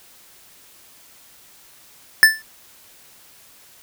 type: tone with exponential decay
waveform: square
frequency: 1760 Hz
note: A6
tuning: in tune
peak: -4 dBFS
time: 2.23-2.42 s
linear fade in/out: 0 ms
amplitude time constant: 41 ms
effects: white hiss -49 dBFS RMS until 3.82 s